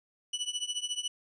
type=tone with tremolo; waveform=sawtooth; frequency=2960 Hz; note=F#7; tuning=in tune; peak=-25 dBFS; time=0.33-1.08 s; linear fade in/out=5 ms; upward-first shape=triangle; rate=14 Hz; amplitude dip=95%; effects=resampled to 22050 Hz